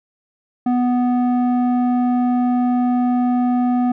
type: tone with low-pass filter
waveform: square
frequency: 246.9 Hz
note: B3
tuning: in tune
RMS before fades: -17 dBFS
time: 0.66-3.92 s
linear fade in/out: 5 ms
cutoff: 770 Hz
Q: 1.2
effects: none